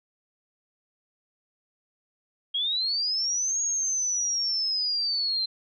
sine linear two-way sweep, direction up then down, 3221 to 6645 to 4089 Hz, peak -24 dBFS, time 2.54-5.46 s, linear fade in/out 10 ms, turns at 3.61 s, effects none

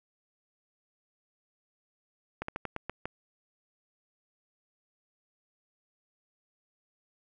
slowing click train, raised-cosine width 0.5 ms, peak -19 dBFS, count 7, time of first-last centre 2.42-3.056 s, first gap 64 ms, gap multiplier 1.2, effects none

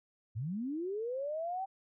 sine linear sweep, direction up, 96.8 to 784 Hz, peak -34 dBFS, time 0.35-1.66 s, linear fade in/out 20 ms, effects none

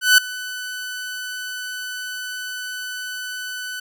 sawtooth tone with ADSR envelope, 1499 Hz, F#6, 22 cents sharp, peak -4 dBFS, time 0.01-3.8 s, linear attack 170 ms, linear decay 4 ms, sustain -20 dB, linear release 6 ms, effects none

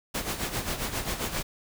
pink noise with tremolo, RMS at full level -29 dBFS, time 0.14-1.43 s, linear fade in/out 10 ms, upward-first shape sine, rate 7.5 Hz, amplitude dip 65%, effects none

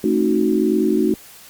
sine chord, A diminished seventh, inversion none, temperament equal with one note detuned, 220 / 268.4 / 311.1 / 370 Hz, A3 / C4 / Eb4 / Gb4, 0 / +44 / 0 / 0 cents, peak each -20 / -23 / -19 / -19 dBFS, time 0.04-1.14 s, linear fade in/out 2 ms, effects white hiss -43 dBFS RMS until 1.49 s + Opus 48 kbps

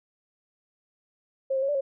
sine tone with pitch steps, 536 / 530 / 548 / 584 / 544 Hz, C5 / C5 / C#5 / D5 / C#5, +42 / +22 / -20 / -10 / -33 cents, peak -23 dBFS, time 1.5-1.81 s, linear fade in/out 10 ms, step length 62 ms, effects none

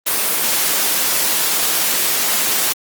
white noise, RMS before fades -17 dBFS, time 0.06-2.73 s, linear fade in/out 10 ms, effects high-pass 200 Hz 12 dB/octave + Opus 24 kbps

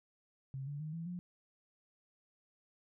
sine tone with pitch steps, 134.6 / 144.26 / 154.61 / 165.71 / 177.61 Hz, C3 / D3 / D#3 / E3 / F3, +49 / -31 / -11 / +9 / +29 cents, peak -39 dBFS, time 0.54-1.19 s, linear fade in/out 0 ms, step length 130 ms, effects none

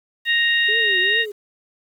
harmonic tone, 932.3 Hz, A#5, in tune, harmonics 2 / 3 / 4, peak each -17 / -22 / -23 dBFS, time 0.25-1.26 s, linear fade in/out 50 ms
sine tone with vibrato, 407.5 Hz, G#4, 33 cents flat, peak -27 dBFS, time 0.68-1.32 s, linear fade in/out 10 ms, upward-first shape triangle, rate 2.4 Hz, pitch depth 230 cents each way
effects 8-bit

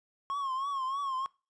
triangle tone with vibrato, 1085 Hz, C#6, 37 cents flat, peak -29 dBFS, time 0.3-1.26 s, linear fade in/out 0 ms, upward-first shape triangle, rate 3.2 Hz, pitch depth 100 cents each way, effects noise-tail reverb RT60 0.3 s tail -22 dB re dry + resampled to 22050 Hz

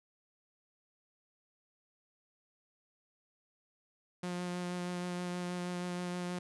sawtooth tone with vibrato, 178 Hz, F3, 33 cents sharp, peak -32 dBFS, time 4.23-6.39 s, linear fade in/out 5 ms, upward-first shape sine, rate 6.3 Hz, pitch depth 12 cents each way, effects resampled to 24000 Hz

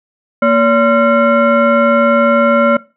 sine tone with frequency modulation, 570 Hz, C#5, 48 cents sharp, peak -7 dBFS, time 0.42-2.77 s, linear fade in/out 5 ms, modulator 803 Hz, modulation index 1.2, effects noise-tail reverb RT60 0.3 s tail -20 dB re dry

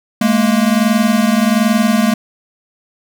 square tone pair together, 209.7 / 231 Hz, G#3 / A#3, +17 / -16 cents, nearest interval major second, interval 167 cents, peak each -14 dBFS, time 0.21-2.14 s, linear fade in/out 5 ms, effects none

